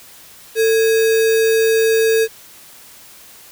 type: tone with sample-and-hold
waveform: sine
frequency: 446.9 Hz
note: A4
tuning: 27 cents sharp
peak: -11 dBFS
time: 0.55-2.28 s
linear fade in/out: 50 ms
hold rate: 2100 Hz
effects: white hiss -42 dBFS RMS until 3.51 s